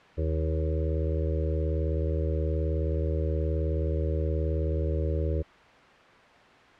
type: harmonic tone with a mistuned harmonic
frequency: 78.9 Hz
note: D#2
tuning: 25 cents sharp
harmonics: 1 / 2 / 4 / 5 / 6 / 7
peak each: -26 / -35 / -37 / -36 / -36 / -37 dBFS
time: 0.17-5.43 s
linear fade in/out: 20 ms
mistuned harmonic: 1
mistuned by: -22 cents
effects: white hiss -52 dBFS RMS until 6.79 s + low-pass 2000 Hz 12 dB/octave